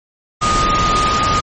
sine tone in noise, 1234 Hz, D#6, 15 cents flat, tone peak -14 dBFS, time 0.41-1.41 s, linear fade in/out 20 ms, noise pink, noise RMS -18 dBFS, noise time 0.41-1.41 s, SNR +1 dB, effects MP3 32 kbps

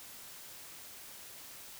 silence, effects white hiss -50 dBFS RMS until 1.79 s

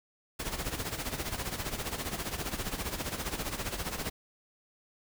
pink noise with tremolo, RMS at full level -33 dBFS, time 0.39-4.1 s, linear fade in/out 10 ms, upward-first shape sine, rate 15 Hz, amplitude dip 70%, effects none

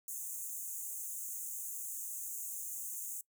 pink high-pass noise, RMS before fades -42 dBFS, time 0.08-3.21 s, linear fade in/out 2 ms, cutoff 6400 Hz, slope 96 dB/octave, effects noise-tail reverb RT60 0.1 s tail -22 dB re dry

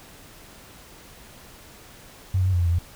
sine tone with pitch steps, 94 / 92.1 / 94.2 / 88.5 / 87.1 / 84.8 / 86.8 Hz, F#2 / F#2 / F#2 / F2 / F2 / E2 / F2, +28 / -7 / +32 / +23 / -4 / +50 / -10 cents, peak -18 dBFS, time 2.34-2.788 s, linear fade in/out 5 ms, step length 64 ms, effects pink hiss -47 dBFS RMS until 2.95 s

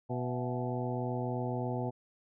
harmonic tone with a mistuned harmonic, 123.47 Hz, B2, in tune, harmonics 1 / 2 / 3 / 4 / 5 / 6 / 7, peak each -35 / -38 / -40 / -41 / -42 / -43 / -43 dBFS, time 0.09-1.91 s, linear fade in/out 20 ms, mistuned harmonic 5, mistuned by +98 cents, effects none

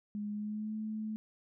sine tone with pitch glide, 207.7 to 216.5 Hz, G#3 to A3, 0 to -28 cents, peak -35 dBFS, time 0.15-1.16 s, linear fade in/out 0 ms, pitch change +72 cents, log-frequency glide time 0.31-0.75 s, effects none

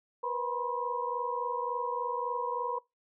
sine tone cluster, 481.5 / 505 / 970 / 1052 Hz, B4 / B4 / B5 / C6, -44 / +39 / -31 / +9 cents, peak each -37 / -40 / -33 / -38 dBFS, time 0.23-2.79 s, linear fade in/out 10 ms, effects noise-tail reverb RT60 0.2 s tail -23 dB re dry

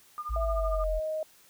sine tone with tremolo, 1210 Hz, D#6, 49 cents flat, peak -31 dBFS, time 0.18-0.84 s, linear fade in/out 0 ms, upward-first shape sine, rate 13 Hz, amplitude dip 85%
sine linear sweep, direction down, 57.1 to 41.2 Hz, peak -28 dBFS, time 0.29-1 s, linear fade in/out 20 ms
sine tone with pitch glide, 659.3 to 625.2 Hz, E5 to D#5, 0 to +8 cents, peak -29 dBFS, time 0.36-1.23 s, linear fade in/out 2 ms, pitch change -92 cents, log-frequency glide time 0.52-0.87 s
effects white hiss -59 dBFS RMS until 1.49 s

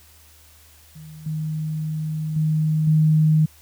sine tone with level steps, 155.56 Hz, D#3, in tune, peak -37 / -23 / -17 / -13 dBFS, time 0.95-3.46 s, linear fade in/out 10 ms, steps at 1.26 / 2.36 / 2.87 s, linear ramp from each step 5 ms, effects added 77 Hz sine -52 dBFS peak until 3.61 s + white hiss -52 dBFS RMS until 3.61 s

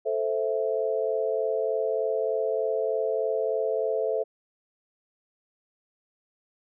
sine chord, A minor, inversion none, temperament equal, 440 / 523.3 / 659.3 Hz, A4 / C5 / E5, 0 / 0 / 0 cents, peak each -27 / -29 / -29 dBFS, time 0.05-4.24 s, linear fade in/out 20 ms, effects none

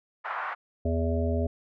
white band-pass noise, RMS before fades -33 dBFS, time 0.24-0.55 s, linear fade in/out 20 ms, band 790 to 1500 Hz, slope 24 dB/octave
harmonic tone, 82.41 Hz, E2, in tune, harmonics 1 / 3 / 5 / 7 / 8, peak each -26 / -31 / -33 / -34 / -35 dBFS, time 0.85-1.47 s, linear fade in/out 5 ms
effects none

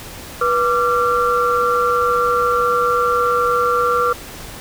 sine tone cluster, 486.5 / 1172 / 1371 Hz, B4 / D6 / F6, -26 / -4 / -32 cents, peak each -18 dBFS, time 0.41-4.13 s, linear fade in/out 5 ms, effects pink hiss -34 dBFS RMS until 4.6 s

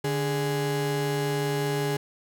35% pulse tone pair together, 146.83 / 415.3 Hz, D3 / G#4, 0 / 0 cents, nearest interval octave + tritone, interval 1800 cents, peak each -26 dBFS, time 0.04-1.97 s, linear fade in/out 5 ms, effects none

